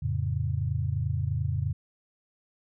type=chord; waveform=sine; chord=F augmented; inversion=none; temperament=equal with one note detuned; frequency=87 / 110 / 138.59 Hz; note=F2 / A2 / C#3; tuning=-6 / 0 / 0 cents; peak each=-30 dBFS; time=0.02-1.73 s; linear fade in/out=10 ms; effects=none